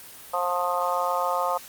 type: harmonic tone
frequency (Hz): 177.3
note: F3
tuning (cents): +26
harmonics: 3 / 4 / 5 / 6 / 7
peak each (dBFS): -29 / -29 / -29 / -29 / -29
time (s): 0.33-1.58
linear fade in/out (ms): 10
effects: white hiss -44 dBFS RMS until 1.68 s + Opus 32 kbps